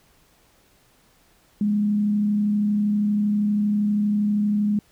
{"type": "tone with frequency modulation", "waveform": "sine", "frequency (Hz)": 207.7, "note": "G#3", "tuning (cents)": 0, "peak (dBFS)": -18, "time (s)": [1.61, 4.79], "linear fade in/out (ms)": 2, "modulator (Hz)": 32.6, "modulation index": 0.21, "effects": ["pink hiss -59 dBFS RMS until 4.91 s"]}